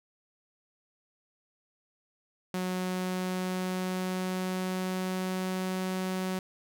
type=tone with pitch glide; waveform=sawtooth; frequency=183.6 to 186.38 Hz; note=F#3 to F#3; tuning=-13 to +13 cents; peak=-26 dBFS; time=2.54-6.39 s; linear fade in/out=2 ms; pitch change=+26 cents; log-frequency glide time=2.65-5.89 s; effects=none